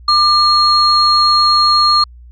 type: tone pair together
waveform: sine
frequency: 1197 / 4273 Hz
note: D6 / C8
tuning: +33 / +36 cents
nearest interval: octave + minor seventh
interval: 2203 cents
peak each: -10 dBFS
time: 0.08-2.04 s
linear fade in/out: 5 ms
effects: tanh soft clip ceiling 0 dBFS + added 60 Hz sine -35 dBFS peak until 2.31 s